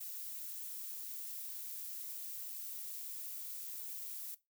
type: noise with amplitude modulation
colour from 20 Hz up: violet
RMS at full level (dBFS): -43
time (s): 0-4.35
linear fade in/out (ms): 10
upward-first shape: sine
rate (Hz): 268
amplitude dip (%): 40
effects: noise-tail reverb RT60 0.2 s tail -17 dB re dry